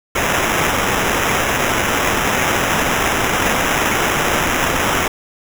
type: noise with sample-and-hold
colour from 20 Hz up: violet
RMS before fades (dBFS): -17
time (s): 0.15-5.08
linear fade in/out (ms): 5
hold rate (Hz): 4410
effects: none